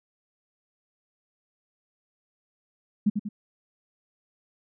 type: tone with echo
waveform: sine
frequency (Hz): 207.9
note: G#3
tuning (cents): +2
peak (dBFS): -17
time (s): 3.06-3.1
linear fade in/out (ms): 10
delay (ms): 95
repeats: 2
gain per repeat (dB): -6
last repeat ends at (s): 3.29
effects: none